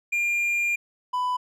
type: tone pair in turn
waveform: triangle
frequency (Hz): 2400 / 996.6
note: D7 / B5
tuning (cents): +37 / +15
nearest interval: octave + minor third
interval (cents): 1522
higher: first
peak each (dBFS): -20 / -21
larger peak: first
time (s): 0.12-0.76 / 1.13-1.37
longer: first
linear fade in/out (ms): 10
effects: none